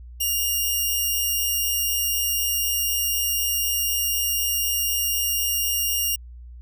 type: tone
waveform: 5% pulse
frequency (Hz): 2828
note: F7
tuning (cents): +21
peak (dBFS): -12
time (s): 0.2-6.16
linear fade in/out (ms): 10
effects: added 60 Hz sine -38 dBFS peak until 6.61 s